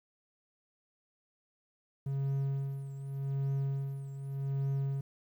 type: tone with tremolo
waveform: triangle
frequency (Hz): 137.4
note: C#3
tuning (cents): -15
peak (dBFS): -27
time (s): 2.06-5.01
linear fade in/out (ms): 5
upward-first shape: sine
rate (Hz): 0.85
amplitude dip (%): 70
effects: 11-bit